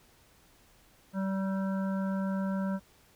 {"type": "harmonic tone with a mistuned harmonic", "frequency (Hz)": 192.6, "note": "G3", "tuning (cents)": -30, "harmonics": [1, 3, 5, 7, 8], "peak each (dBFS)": [-29, -39, -43, -46, -47], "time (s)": [1.13, 2.8], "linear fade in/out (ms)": 50, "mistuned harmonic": 8, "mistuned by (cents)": 19, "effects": ["pink hiss -62 dBFS RMS until 3.15 s"]}